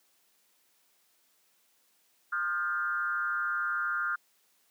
sine tone with frequency modulation, 1400 Hz, F6, 4 cents sharp, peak -28 dBFS, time 2.32-4.16 s, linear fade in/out 10 ms, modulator 167 Hz, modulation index 0.94, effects white hiss -69 dBFS RMS until 4.7 s + high-pass 200 Hz 12 dB/octave

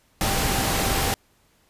sine tone in noise, 784 Hz, G5, in tune, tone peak -31 dBFS, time 0.21-1.14 s, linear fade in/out 0 ms, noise pink, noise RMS -23 dBFS, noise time 0.21-1.14 s, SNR -11 dB, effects pink hiss -62 dBFS RMS until 1.69 s + resampled to 32000 Hz

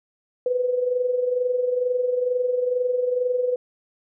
sine tone with amplitude modulation, 497.9 Hz, B4, 14 cents sharp, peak -17 dBFS, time 0.46-3.56 s, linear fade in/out 2 ms, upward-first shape sine, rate 22.2 Hz, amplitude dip 60%, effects none

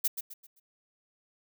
violet noise with echo, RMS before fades -26 dBFS, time 0.04-0.08 s, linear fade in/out 10 ms, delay 130 ms, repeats 4, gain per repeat -9 dB, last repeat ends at 0.6 s, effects none

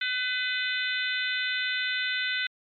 harmonic tone with a mistuned harmonic, 503 Hz, B4, 32 cents sharp, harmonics 3 / 4 / 5 / 6 / 7 / 8, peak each -30 / -32 / -35 / -37 / -33 / -38 dBFS, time 0.01-2.47 s, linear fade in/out 5 ms, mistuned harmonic 7, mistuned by +21 cents, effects MP3 64 kbps

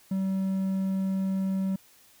triangle tone, 191.5 Hz, G3, 40 cents flat, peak -23 dBFS, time 0.11-1.76 s, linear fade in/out 5 ms, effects white hiss -58 dBFS RMS until 2.2 s

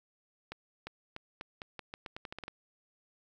accelerating click train, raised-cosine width 0.3 ms, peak -25 dBFS, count 14, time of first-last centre 0.52-2.481 s, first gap 350 ms, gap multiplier 0.84, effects 11-bit

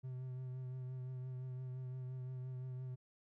triangle tone with vibrato, 128.2 Hz, C3, 35 cents flat, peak -40 dBFS, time 0.03-2.96 s, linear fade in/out 20 ms, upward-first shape triangle, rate 5.8 Hz, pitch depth 29 cents each way, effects none

